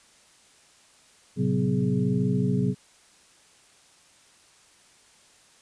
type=tone cluster; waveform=sine; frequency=111.1 / 132.2 / 185.8 / 250.8 / 416.5 Hz; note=A2 / C3 / F#3 / B3 / G#4; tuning=+17 / +18 / +7 / +27 / +5 cents; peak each=-31 / -26 / -25 / -29 / -32 dBFS; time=1.36-2.75 s; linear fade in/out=50 ms; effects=white hiss -57 dBFS RMS until 5.61 s + resampled to 22050 Hz